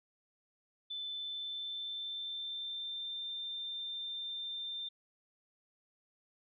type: tone with pitch glide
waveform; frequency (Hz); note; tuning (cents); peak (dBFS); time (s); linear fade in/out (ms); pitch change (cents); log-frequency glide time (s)
sine; 3520 to 3586; A7 to A7; 0 to +32; -38; 0.9-4.89; 10; +32; 1.08-3.25
effects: none